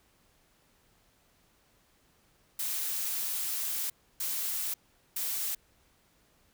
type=noise bursts at uneven times; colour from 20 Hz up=blue; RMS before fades=-33 dBFS; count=3; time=2.59-3.9 / 4.2-4.74 / 5.16-5.55 s; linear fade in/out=5 ms; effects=pink hiss -67 dBFS RMS until 6.53 s